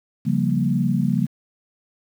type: chord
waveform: sine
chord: G half-diminished seventh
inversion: second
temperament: equal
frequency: 138.59 / 174.61 / 196 / 233.1 Hz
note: Db3 / F3 / G3 / Bb3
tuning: 0 / 0 / 0 / 0 cents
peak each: -23 dBFS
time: 0.25-1.27 s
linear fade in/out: 20 ms
effects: 8-bit